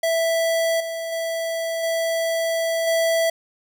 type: tone with level steps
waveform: square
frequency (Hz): 659.3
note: E5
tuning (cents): 0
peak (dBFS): -19 / -27 / -24 / -21 / -18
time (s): 0.03-3.3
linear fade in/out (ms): 5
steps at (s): 0.8 / 1.12 / 1.83 / 2.87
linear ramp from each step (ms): 5
effects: none